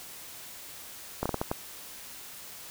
slowing click train, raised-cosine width 1 ms, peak -14 dBFS, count 6, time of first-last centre 1.23-1.515 s, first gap 26 ms, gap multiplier 1.4, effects white hiss -45 dBFS RMS until 2.7 s

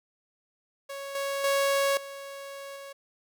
sawtooth tone with level steps, 554.4 Hz, C#5, in tune, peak -32 / -25 / -19 / -35 / -37 dBFS, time 0.89-2.93 s, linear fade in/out 10 ms, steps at 1.15 / 1.44 / 1.97 / 2.76 s, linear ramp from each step 2 ms, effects none

